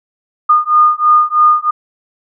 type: beating tone pair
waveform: sine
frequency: 1220 / 1223.1 Hz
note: D#6 / D#6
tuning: -34 / -30 cents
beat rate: 3.1 Hz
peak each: -10 dBFS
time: 0.49-1.71 s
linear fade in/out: 10 ms
effects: none